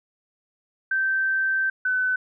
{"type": "tone pair in turn", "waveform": "sine", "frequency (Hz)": [1555, 1509.9], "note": ["G6", "F#6"], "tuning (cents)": [-14, 35], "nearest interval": "minor second", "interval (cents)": 51, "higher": "first", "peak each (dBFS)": -20, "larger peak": "neither", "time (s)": [[0.91, 1.7], [1.85, 2.16]], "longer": "first", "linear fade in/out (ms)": 5, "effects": []}